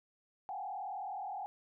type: tone with frequency modulation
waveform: sine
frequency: 784 Hz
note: G5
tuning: in tune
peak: -38 dBFS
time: 0.49-1.46 s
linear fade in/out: 0 ms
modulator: 39.6 Hz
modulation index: 1.6
effects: none